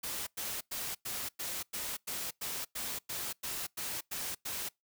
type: noise bursts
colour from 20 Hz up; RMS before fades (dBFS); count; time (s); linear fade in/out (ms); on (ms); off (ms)
white; -38; 14; 0.03-4.69; 10; 240; 100
effects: noise-tail reverb RT60 0.2 s tail -26 dB re dry